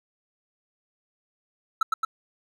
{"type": "tone with echo", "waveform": "triangle", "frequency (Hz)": 1318.5, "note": "E6", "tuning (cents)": 0, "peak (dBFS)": -16, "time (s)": [1.81, 1.83], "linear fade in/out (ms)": 5, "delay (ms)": 110, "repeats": 2, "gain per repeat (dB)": -2, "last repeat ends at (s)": 2.05, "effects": []}